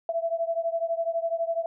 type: beating tone pair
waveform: sine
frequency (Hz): 662 / 674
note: E5 / E5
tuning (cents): +7 / +38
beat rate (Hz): 12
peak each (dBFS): -27 / -29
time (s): 0.09-1.66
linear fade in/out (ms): 2
effects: none